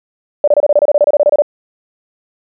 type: tone bursts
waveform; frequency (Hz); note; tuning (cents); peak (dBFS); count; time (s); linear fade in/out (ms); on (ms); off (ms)
sine; 587.3; D5; 0; -5; 16; 0.44-1.421; 2; 36; 27
effects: none